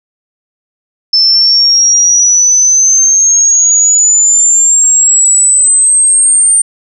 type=exponential sweep; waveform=sine; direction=up; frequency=5274 to 8870 Hz; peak=-4 dBFS; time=1.13-6.62 s; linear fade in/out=5 ms; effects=none